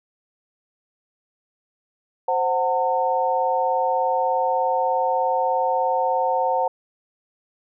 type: chord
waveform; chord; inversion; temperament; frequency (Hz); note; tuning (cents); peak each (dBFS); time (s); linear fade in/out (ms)
sine; F# diminished; second; equal with one note detuned; 523.3 / 740 / 900; C5 / F#5 / A5; 0 / 0 / +39; -23 / -23 / -22; 2.28-6.68; 5
effects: none